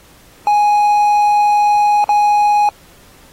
triangle tone with dropouts, 830.6 Hz, G#5, in tune, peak -7 dBFS, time 0.47-2.69 s, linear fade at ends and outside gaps 1 ms, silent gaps 2.042-2.091 s, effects pink hiss -46 dBFS RMS until 3.32 s + AAC 48 kbps

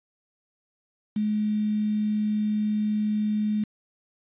sine tone with quantisation, 211.8 Hz, G#3, 34 cents sharp, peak -22 dBFS, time 1.16-3.64 s, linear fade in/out 5 ms, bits 7, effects resampled to 8000 Hz

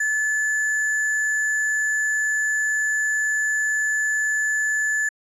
sine tone with sample-and-hold, 1729 Hz, A6, 31 cents flat, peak -19 dBFS, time 0-5.09 s, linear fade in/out 5 ms, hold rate 8820 Hz, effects resampled to 22050 Hz

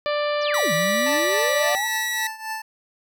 harmonic tone, 590 Hz, D5, 8 cents sharp, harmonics 1 / 2 / 3 / 4 / 5 / 6 / 7 / 8, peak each -22 / -28 / -32 / -34 / -36 / -38 / -39 / -40 dBFS, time 0.06-1.75 s, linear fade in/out 0 ms
sine exponential two-way sweep, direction down then up, 6570 to 154.4 to 939 Hz, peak -26 dBFS, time 0.41-1.89 s, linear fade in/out 50 ms, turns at 0.73 s
sawtooth tone with pitch glide, 1948 to 1933.4 Hz, B6 to B6, -24 to -37 cents, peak -20 dBFS, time 0.54-2.27 s, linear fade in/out 2 ms, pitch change -13 cents, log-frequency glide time 1.62-1.94 s
25% pulse tone with tremolo, 880 Hz, A5, in tune, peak -22 dBFS, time 1.06-2.62 s, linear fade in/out 5 ms, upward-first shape triangle, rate 3.6 Hz, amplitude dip 85%
effects none

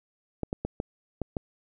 clicks, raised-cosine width 2 ms, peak -16 dBFS, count 6, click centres 0.433 / 0.529 / 0.65 / 0.801 / 1.217 / 1.368 s, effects none

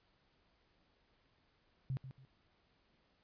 sine tone with echo, 132.2 Hz, C3, 18 cents sharp, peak -35 dBFS, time 1.9-1.97 s, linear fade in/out 0 ms, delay 140 ms, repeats 2, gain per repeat -11 dB, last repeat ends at 2.25 s, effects pink hiss -74 dBFS RMS until 3.23 s + resampled to 11025 Hz

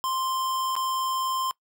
square tone with dropouts, 1046.5 Hz, C6, in tune, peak -26 dBFS, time 0.04-1.51 s, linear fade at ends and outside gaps 0 ms, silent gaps 0.754-0.764 s, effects noise-tail reverb RT60 0.1 s tail -22 dB re dry

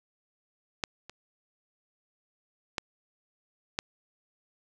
clicks, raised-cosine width 0.2 ms, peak -11 / -26 / -12 / -11 dBFS, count 4, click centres 0.838 / 1.096 / 2.782 / 3.789 s, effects none

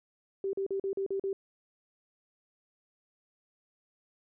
sine tone bursts, 390 Hz, G4, 9 cents flat, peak -29 dBFS, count 7, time 0.44-1.33 s, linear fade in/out 2 ms, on 92 ms, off 41 ms, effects none

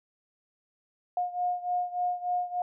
sine beating tone pair, 715 / 718.4 Hz, F5 / F5, +41 / +49 cents, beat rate 3.4 Hz, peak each -29 / -32 dBFS, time 1.17-2.62 s, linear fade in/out 2 ms, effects none

